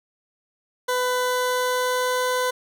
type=tone with pitch glide; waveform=20% pulse; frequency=500 to 503.5 Hz; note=B4 to B4; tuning=+21 to +33 cents; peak=-16 dBFS; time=0.88-2.51 s; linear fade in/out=10 ms; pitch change=+12 cents; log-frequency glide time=1.25-2.25 s; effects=none